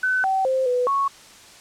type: tone with pitch steps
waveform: sine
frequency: 1512 / 767 / 524 / 495.7 / 1106 Hz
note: F#6 / G5 / C5 / B4 / C#6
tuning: +37 / -38 / +2 / +6 / -4 cents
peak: -18 dBFS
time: 0.03-1.08 s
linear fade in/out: 5 ms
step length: 210 ms
effects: white hiss -46 dBFS RMS until 1.6 s + low-pass 8000 Hz 12 dB/octave